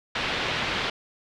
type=low-pass noise; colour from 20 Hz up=white; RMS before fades=-28 dBFS; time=0.15-0.9 s; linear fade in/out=5 ms; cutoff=3600 Hz; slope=24 dB/octave; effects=none